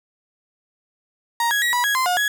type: tone with pitch steps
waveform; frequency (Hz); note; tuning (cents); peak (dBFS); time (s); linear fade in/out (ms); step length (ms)
35% pulse; 937 / 1663 / 1913 / 976 / 1659 / 1037 / 719 / 1675; A#5 / G#6 / A#6 / B5 / G#6 / C6 / F#5 / G#6; +9 / +2 / +44 / -21 / -2 / -16 / -50 / +14; -16; 1.4-2.28; 2; 110
effects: none